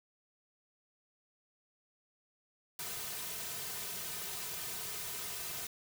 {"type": "noise with comb filter", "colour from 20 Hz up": "white", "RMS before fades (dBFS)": -41, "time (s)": [2.79, 5.67], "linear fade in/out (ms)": 2, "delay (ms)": 3.6, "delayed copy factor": -0.8, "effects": []}